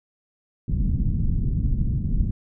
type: low-pass noise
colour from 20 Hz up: pink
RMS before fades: -22 dBFS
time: 0.68-2.31 s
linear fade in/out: 5 ms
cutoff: 200 Hz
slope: 24 dB/octave
effects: none